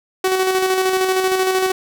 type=tone with tremolo; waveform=sawtooth; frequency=375.6 Hz; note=F#4; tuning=26 cents sharp; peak=-10 dBFS; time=0.24-1.72 s; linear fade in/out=5 ms; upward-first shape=square; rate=13 Hz; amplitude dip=35%; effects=none